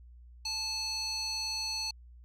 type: tone with band-pass filter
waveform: square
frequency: 871 Hz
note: A5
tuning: 18 cents flat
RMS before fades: -35 dBFS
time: 0.45-1.91 s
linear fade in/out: 5 ms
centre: 4900 Hz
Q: 8
effects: added 60 Hz sine -50 dBFS peak until 2.24 s